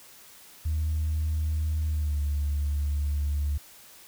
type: tone with pitch glide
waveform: sine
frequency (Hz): 77.78 to 72.57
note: D#2 to D2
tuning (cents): 0 to -20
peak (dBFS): -23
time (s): 0.65-3.58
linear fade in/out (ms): 10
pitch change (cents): -120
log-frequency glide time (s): 1.87-2.21
effects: tanh soft clip ceiling -21 dBFS + white hiss -51 dBFS RMS until 4.07 s